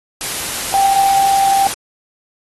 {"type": "tone in noise", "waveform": "sine", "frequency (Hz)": 786, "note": "G5", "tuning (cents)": 4, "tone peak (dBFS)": -10, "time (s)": [0.74, 1.67], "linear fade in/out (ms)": 0, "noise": "white", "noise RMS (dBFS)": -22, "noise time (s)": [0.21, 1.74], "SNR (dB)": 9, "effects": ["AAC 32 kbps"]}